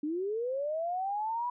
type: linear sweep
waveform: sine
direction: up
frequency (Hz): 287.5 to 987.8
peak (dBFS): -30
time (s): 0.03-1.5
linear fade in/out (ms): 5
effects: none